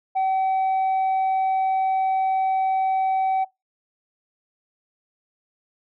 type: tone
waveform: sine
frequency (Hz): 763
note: G5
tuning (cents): -47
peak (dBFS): -16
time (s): 0.15-3.45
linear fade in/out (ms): 20
effects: noise-tail reverb RT60 0.2 s tail -23 dB re dry + tanh soft clip ceiling -18 dBFS